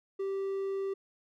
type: tone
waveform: triangle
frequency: 390 Hz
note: G4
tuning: 9 cents flat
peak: -29 dBFS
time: 0.19-0.94 s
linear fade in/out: 10 ms
effects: none